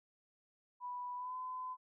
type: tone with pitch glide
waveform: sine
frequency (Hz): 986 to 1016.1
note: B5 to B5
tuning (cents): -3 to +49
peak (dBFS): -40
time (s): 0.8-1.77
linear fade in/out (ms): 50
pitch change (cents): +52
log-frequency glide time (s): 1.16-1.35
effects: none